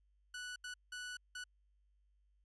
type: tone bursts at uneven times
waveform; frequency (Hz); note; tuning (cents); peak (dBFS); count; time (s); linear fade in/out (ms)
sawtooth; 1480; F#6; 0; -40; 4; 0.34-0.56 / 0.64-0.74 / 0.92-1.17 / 1.35-1.44; 5
effects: added 50 Hz sine -70 dBFS peak until 2.44 s + resampled to 22050 Hz